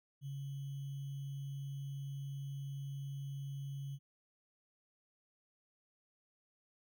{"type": "tone with sample-and-hold", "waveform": "sine", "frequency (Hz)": 138.59, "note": "C#3", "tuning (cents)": 0, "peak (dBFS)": -40, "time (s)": [0.21, 3.99], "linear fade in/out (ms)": 50, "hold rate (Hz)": 3150, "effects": []}